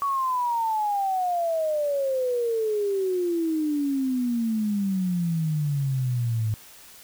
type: exponential sweep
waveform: sine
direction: down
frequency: 1133 to 106.9 Hz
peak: -22 dBFS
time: 0.02-6.54 s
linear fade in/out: 0 ms
effects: white hiss -48 dBFS RMS until 7.03 s

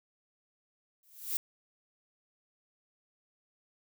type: noise with exponential growth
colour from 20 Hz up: violet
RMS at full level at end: -29 dBFS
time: 1.03-1.37 s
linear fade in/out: 1 ms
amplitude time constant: 73 ms
effects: none

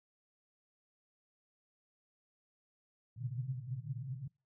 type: band-pass noise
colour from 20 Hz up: white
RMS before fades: -41 dBFS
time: 3.16-4.28 s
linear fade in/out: 10 ms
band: 120 to 140 Hz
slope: 96 dB/octave
effects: noise-tail reverb RT60 0.3 s tail -25 dB re dry

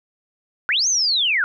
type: linear two-way sweep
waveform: sine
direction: up then down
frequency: 1366 to 6490 to 1366 Hz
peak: -16 dBFS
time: 0.69-1.44 s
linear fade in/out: 0 ms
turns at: 0.88 s
effects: none

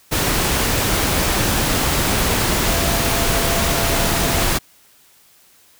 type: tone in noise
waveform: sine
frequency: 676 Hz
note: E5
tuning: 43 cents sharp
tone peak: -26 dBFS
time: 2.67-4.45 s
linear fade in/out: 20 ms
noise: pink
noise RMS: -18 dBFS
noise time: 0.11-4.59 s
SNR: -11 dB
effects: white hiss -52 dBFS RMS until 5.79 s

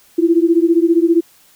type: beating tone pair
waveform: sine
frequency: 329.6 / 344.6 Hz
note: E4 / F4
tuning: 0 / -23 cents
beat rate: 15 Hz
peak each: -12 / -13 dBFS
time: 0.18-1.21 s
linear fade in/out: 10 ms
effects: white hiss -50 dBFS RMS until 1.55 s

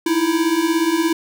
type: beating tone pair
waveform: square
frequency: 316.5 / 333.5 Hz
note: D#4 / E4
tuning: +30 / +20 cents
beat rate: 17 Hz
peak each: -21 / -18 dBFS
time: 0.06-1.13 s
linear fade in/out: 5 ms
effects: none

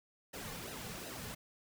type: noise with flanger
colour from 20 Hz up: pink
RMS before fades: -45 dBFS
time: 0.33-1.35 s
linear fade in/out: 10 ms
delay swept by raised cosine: 0.87 to 3.17 ms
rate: 2.7 Hz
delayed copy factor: -0.7
effects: none

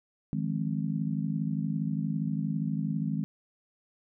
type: chord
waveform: sine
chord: F minor seventh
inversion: third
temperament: just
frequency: 157.15 / 174.61 / 209.5 / 261.9 Hz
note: Eb3 / F3 / Ab3 / C4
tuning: +18 / 0 / +15 / +2 cents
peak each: -31 / -37 / -32 / -36 dBFS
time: 0.33-3.24 s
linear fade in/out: 0 ms
effects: none

